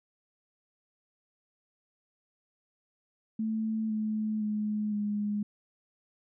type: tone with pitch steps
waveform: sine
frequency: 220 / 215.7 / 211.5 / 207.4 Hz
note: A3 / A3 / G#3 / G#3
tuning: 0 / -34 / +32 / -2 cents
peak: -28 dBFS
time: 3.39-5.43 s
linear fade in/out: 5 ms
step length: 510 ms
effects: none